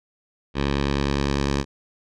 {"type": "tone with low-pass filter sweep", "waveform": "10% pulse", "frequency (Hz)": 69.9, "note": "C#2", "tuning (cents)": 15, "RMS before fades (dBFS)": -23, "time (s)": [0.54, 1.65], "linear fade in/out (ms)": 50, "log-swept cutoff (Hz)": [3700, 5800], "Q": 1.4, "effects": []}